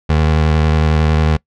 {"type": "tone with vibrato", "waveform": "25% pulse", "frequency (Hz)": 77.78, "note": "D#2", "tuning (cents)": 0, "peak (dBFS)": -7, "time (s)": [0.09, 1.37], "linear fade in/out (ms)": 10, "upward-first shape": "square", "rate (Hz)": 11, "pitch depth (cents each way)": 23, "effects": ["noise-tail reverb RT60 0.1 s tail -23 dB re dry", "low-pass 4000 Hz 12 dB/octave"]}